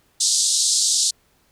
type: band-pass noise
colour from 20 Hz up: white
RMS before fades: -19 dBFS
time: 0.2-1.11 s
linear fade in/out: 10 ms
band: 3800 to 8700 Hz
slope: 48 dB/octave
effects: pink hiss -61 dBFS RMS until 1.51 s